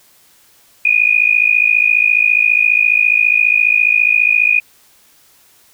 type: tone with amplitude modulation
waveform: sine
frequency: 2463 Hz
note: D#7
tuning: 18 cents flat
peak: -5 dBFS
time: 0.85-4.6 s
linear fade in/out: 5 ms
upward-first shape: sine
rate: 54.7 Hz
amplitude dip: 90%
effects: white hiss -50 dBFS RMS until 5.73 s